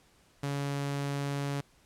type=tone; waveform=sawtooth; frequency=141.2 Hz; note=C#3; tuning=32 cents sharp; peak=-27 dBFS; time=0.43-1.61 s; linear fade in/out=5 ms; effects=pink hiss -64 dBFS RMS until 1.85 s + low-pass 11000 Hz 12 dB/octave